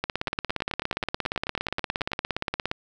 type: two click trains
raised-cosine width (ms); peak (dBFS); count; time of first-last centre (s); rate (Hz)
0.3; -14 / -10; 18 / 47; 0.28-2.118 / 0.04-2.714; 9.25 / 17.2
effects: none